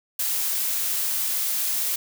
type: noise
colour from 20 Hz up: blue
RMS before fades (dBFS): -25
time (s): 0.19-1.96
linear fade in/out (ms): 5
effects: none

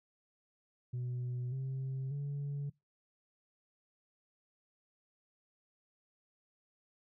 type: tone with pitch steps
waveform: sine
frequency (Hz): 123.9 / 132.79 / 142.32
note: B2 / C3 / C#3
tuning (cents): +6 / +26 / +46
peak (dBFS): -33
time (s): 0.93-2.7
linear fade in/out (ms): 10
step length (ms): 590
effects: noise-tail reverb RT60 0.2 s tail -24 dB re dry + tanh soft clip ceiling -34 dBFS

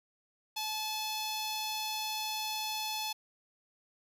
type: tone with notch filter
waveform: 10% pulse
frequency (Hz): 863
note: A5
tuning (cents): -34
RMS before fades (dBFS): -36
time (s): 0.56-3.13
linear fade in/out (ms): 10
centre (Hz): 1800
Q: 1.3
effects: resampled to 32000 Hz

